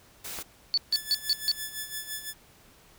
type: noise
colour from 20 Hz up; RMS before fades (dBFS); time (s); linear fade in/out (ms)
white; -38; 0.24-0.43; 10
type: click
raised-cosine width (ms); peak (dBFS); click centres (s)
0.5; -22; 0.388
type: tone bursts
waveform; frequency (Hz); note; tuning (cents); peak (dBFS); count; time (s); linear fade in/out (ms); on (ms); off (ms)
sine; 4471; C#8; +14; -21; 5; 0.74-1.515; 0; 35; 150
type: tone with tremolo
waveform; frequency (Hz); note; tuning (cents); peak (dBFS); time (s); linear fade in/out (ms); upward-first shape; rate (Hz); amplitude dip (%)
5% pulse; 1733; A6; -27; -21; 0.91-2.34; 50; sine; 5.9; 70
effects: pink hiss -57 dBFS RMS until 2.98 s